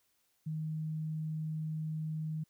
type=tone; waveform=sine; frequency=156.5 Hz; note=D#3; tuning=10 cents sharp; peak=-34 dBFS; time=0.46-2.44 s; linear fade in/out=10 ms; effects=white hiss -75 dBFS RMS until 2.49 s